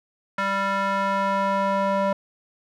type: tone with band-pass filter sweep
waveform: square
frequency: 196.3 Hz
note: G3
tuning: 3 cents sharp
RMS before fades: -23 dBFS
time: 0.38-2.13 s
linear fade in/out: 5 ms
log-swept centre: 1400 to 770 Hz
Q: 2
effects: none